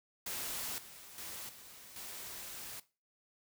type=noise with level steps; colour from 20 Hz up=white; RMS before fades=-40 / -53 / -45 / -54 / -46 dBFS; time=0.26-2.8 s; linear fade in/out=5 ms; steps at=0.78 / 1.18 / 1.49 / 1.96 s; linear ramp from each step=2 ms; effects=noise-tail reverb RT60 0.3 s tail -17 dB re dry